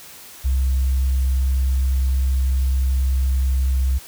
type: tone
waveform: sine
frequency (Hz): 65.6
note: C2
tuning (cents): +5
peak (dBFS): -14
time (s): 0.44-3.99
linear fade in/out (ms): 20
effects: tanh soft clip ceiling -13 dBFS + white hiss -41 dBFS RMS until 4.07 s